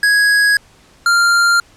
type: tone pair in turn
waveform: square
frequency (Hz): 1661.2 / 1392.9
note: G#6 / F6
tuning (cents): 0 / -5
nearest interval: minor third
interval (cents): 305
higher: first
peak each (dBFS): -10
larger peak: neither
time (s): 0.03-0.57 / 1.06-1.6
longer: neither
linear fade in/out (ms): 2
effects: pink hiss -48 dBFS RMS until 1.76 s + low-pass 9000 Hz 12 dB/octave